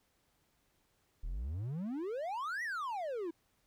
triangle exponential two-way sweep, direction up then down, 34.84 to 1975.5 to 315.6 Hz, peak -34 dBFS, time 1.23-3.31 s, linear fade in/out 10 ms, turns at 2.63 s, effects pink hiss -75 dBFS RMS until 3.66 s

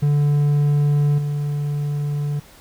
triangle tone with level steps, 145.8 Hz, D3, 12 cents flat, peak -12 / -18 dBFS, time 0.02-2.4 s, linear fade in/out 10 ms, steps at 1.18 s, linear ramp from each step 5 ms, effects pink hiss -47 dBFS RMS until 2.6 s

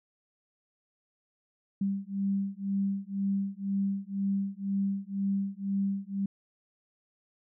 sine beating tone pair, 196 / 198 Hz, G3 / G3, 0 / +18 cents, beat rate 2 Hz, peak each -31 / -31 dBFS, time 1.81-6.26 s, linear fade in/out 5 ms, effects none

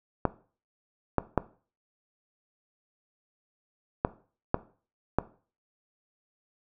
clicks, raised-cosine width 1 ms, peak -8 dBFS, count 6, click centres 0.253 / 1.183 / 1.377 / 4.049 / 4.544 / 5.186 s, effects noise-tail reverb RT60 0.4 s tail -17 dB re dry

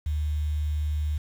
sine tone with quantisation, 75.3 Hz, D2, 44 cents sharp, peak -24 dBFS, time 0.06-1.18 s, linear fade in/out 5 ms, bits 8, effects none

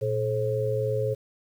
sine tone cluster, 117.3 / 430.4 / 534 Hz, A#2 / A4 / C5, +11 / -38 / +35 cents, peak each -28 dBFS, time 0.01-1.15 s, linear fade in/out 20 ms, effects 9-bit

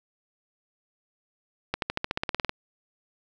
accelerating click train, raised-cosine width 0.3 ms, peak -10 dBFS, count 13, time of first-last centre 1.74-2.494 s, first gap 82 ms, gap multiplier 0.95, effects none

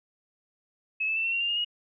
sine tone with pitch steps, 2584 / 2625 / 2666 / 2708 / 2750 / 2794 / 2837 / 2882 Hz, E7 / E7 / E7 / E7 / F7 / F7 / F7 / F#7, -35 / -8 / +19 / +46 / -27 / 0 / +27 / -46 cents, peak -25 dBFS, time 1-1.648 s, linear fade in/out 10 ms, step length 81 ms, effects none

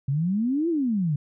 sine exponential two-way sweep, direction up then down, 130.81 to 349.2 to 139.4 Hz, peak -21 dBFS, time 0.08-1.16 s, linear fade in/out 5 ms, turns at 0.69 s, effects none

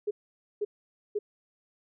sine tone bursts, 415.8 Hz, G#4, 2 cents sharp, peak -26 dBFS, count 3, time 0.07-1.19 s, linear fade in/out 10 ms, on 40 ms, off 500 ms, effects none

